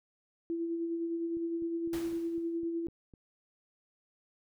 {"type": "tone with tremolo", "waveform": "sine", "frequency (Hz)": 334.8, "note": "E4", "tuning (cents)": 27, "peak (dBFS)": -30, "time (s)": [0.5, 2.87], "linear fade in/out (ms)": 0, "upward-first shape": "sine", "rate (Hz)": 9.8, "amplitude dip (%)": 35}
{"type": "click train", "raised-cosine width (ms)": 3, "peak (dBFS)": -40, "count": 8, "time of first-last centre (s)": [1.37, 3.138], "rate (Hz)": 3.96}
{"type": "noise with exponential decay", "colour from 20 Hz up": "pink", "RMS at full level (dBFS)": -42, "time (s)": [1.93, 2.58], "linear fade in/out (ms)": 2, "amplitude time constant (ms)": 140}
{"effects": []}